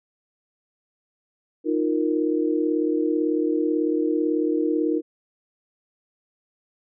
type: chord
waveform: sine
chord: Eb suspended second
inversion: none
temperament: equal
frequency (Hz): 311.1 / 349.2 / 466.2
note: Eb4 / F4 / Bb4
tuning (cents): 0 / 0 / 0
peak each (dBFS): -22 / -25 / -26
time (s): 1.64-5.02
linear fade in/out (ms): 50
effects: none